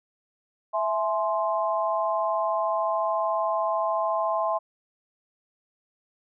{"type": "chord", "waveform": "sine", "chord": "E augmented", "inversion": "none", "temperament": "equal with one note detuned", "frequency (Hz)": [659.3, 845.6, 1046.5], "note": ["E5", "G#5", "B#5"], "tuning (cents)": [0, 31, 0], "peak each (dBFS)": [-26, -29, -27], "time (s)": [0.73, 4.59], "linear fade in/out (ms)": 20, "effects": []}